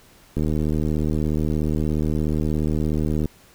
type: click train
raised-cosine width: 3 ms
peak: -11 dBFS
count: 223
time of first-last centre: 0.37-3.257 s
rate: 76.9 Hz
effects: pink hiss -52 dBFS RMS until 3.54 s